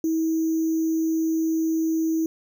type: tone with sample-and-hold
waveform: sine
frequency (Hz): 322.6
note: E4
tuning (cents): -37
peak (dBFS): -20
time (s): 0.04-2.26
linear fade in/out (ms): 2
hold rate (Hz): 6300
effects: none

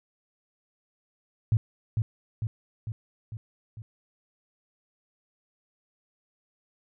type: tone with echo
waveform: sine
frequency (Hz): 110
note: A2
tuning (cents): 0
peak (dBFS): -18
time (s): 1.52-1.57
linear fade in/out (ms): 0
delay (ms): 450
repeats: 5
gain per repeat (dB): -4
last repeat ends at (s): 3.82
effects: none

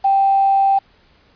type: tone with quantisation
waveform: sine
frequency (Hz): 784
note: G5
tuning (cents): 0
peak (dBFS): -11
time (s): 0.04-0.79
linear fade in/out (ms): 10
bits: 6
effects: pink hiss -54 dBFS RMS until 1.35 s + resampled to 11025 Hz

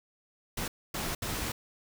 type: noise bursts at uneven times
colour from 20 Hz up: pink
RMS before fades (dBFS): -34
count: 3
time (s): 0.57-0.68 / 0.94-1.15 / 1.22-1.52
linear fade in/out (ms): 5
effects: none

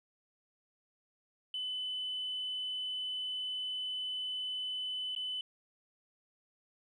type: tone with dropouts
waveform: sine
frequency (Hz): 3013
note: F#7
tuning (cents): +31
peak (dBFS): -34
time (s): 1.54-5.41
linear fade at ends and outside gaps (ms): 2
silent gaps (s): 5.151-5.162
effects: tanh soft clip ceiling -30 dBFS

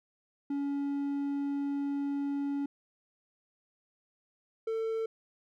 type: tone pair in turn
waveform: triangle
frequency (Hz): 282 / 447.6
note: C#4 / A4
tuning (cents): +30 / +30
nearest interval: minor sixth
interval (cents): 800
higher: second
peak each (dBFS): -28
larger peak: neither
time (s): 0.5-2.66 / 4.67-5.06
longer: first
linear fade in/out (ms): 5
effects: none

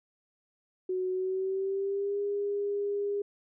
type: tone with pitch glide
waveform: sine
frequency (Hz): 370 to 405.8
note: F#4 to G#4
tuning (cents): 0 to -40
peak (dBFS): -28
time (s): 0.89-3.22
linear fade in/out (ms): 5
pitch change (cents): +160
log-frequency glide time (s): 1.11-2.2
effects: none

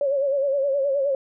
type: tone with vibrato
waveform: sine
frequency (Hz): 554.4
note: C#5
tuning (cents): 0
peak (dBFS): -19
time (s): 0.01-1.15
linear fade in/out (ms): 2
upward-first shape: sine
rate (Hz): 9.6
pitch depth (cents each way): 71
effects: none

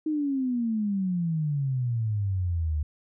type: exponential sweep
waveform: sine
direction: down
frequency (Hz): 315.1 to 73.6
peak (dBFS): -24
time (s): 0.06-2.83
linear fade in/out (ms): 5
effects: none

